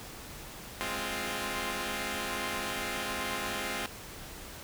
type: chord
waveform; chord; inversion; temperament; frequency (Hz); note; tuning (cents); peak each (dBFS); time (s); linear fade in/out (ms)
5% pulse; F minor; first; equal; 207.7 / 261.6 / 349.2; Ab3 / C4 / F4; 0 / 0 / 0; -26; 0.81-3.86; 0
effects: pink hiss -45 dBFS RMS until 4.63 s